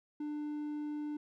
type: tone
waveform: triangle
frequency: 297.8 Hz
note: D4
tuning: 24 cents sharp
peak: -34 dBFS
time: 0.2-1.17 s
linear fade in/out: 5 ms
effects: none